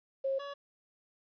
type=tone pair in turn; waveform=sine / 25% pulse; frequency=540 / 565.7 Hz; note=C#5 / C#5; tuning=-45 / +35 cents; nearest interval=minor second; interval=80 cents; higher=second; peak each=-29 / -36 dBFS; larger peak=first; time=0.24-0.39 / 0.39-0.54 s; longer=neither; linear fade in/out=10 ms; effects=resampled to 11025 Hz + 11-bit